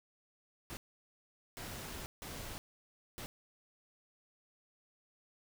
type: noise bursts at uneven times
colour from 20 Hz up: pink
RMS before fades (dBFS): -45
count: 4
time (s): 0.7-0.77 / 1.57-2.06 / 2.22-2.58 / 3.18-3.26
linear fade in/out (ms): 0
effects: none